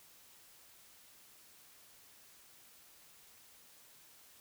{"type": "silence", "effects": ["white hiss -61 dBFS RMS until 4.4 s"]}